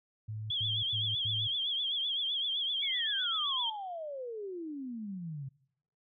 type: tone bursts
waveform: sine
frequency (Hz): 108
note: A2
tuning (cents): -32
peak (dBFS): -36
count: 4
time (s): 0.28-1.476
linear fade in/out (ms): 10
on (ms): 230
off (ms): 92
type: tone with vibrato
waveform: sine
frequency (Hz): 3300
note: G#7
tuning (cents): -12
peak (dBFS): -30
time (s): 0.5-3.7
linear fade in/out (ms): 5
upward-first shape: triangle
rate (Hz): 7.8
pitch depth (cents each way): 110
type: exponential sweep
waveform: sine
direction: down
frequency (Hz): 2290 to 130.7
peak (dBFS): -37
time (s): 2.82-5.49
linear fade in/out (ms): 10
effects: noise-tail reverb RT60 0.7 s tail -22 dB re dry